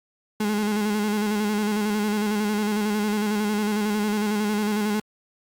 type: tone with vibrato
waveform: 35% pulse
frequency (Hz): 210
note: G#3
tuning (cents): +19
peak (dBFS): -20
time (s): 0.4-5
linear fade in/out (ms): 5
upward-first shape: square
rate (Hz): 11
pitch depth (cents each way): 35
effects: Opus 48 kbps